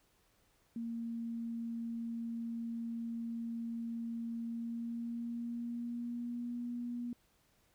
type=tone with pitch glide; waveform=sine; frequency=231.3 to 240.7 Hz; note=A#3 to B3; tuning=-13 to -44 cents; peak=-37 dBFS; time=0.76-7.13 s; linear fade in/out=2 ms; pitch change=+69 cents; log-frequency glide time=4.43-6.56 s; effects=pink hiss -72 dBFS RMS until 7.74 s